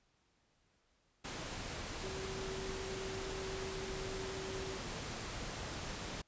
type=tone in noise; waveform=sine; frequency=382.5 Hz; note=G4; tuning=42 cents flat; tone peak=-43 dBFS; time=2.03-4.78 s; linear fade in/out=10 ms; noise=pink; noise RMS=-43 dBFS; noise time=1.24-6.22 s; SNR=-3 dB; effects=pink hiss -75 dBFS RMS until 6.27 s + resampled to 16000 Hz